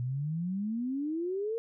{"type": "exponential sweep", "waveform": "sine", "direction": "up", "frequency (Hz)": [119.8, 466.1], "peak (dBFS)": -30, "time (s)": [0, 1.58], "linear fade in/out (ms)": 0, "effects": []}